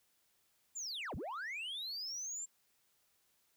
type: linear two-way sweep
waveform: sine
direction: down then up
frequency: 7459 to 38.89 to 7459 Hz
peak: -37 dBFS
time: 0.75-2.46 s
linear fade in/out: 20 ms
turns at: 1.15 s
effects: tanh soft clip ceiling -39 dBFS + white hiss -75 dBFS RMS until 3.56 s